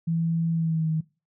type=tone with pitch glide; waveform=sine; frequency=165.4 to 158.39 Hz; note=E3 to D#3; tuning=+6 to +31 cents; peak=-22 dBFS; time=0.07-1.01 s; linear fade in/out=10 ms; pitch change=-75 cents; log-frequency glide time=0.52-0.9 s; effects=noise-tail reverb RT60 0.3 s tail -21 dB re dry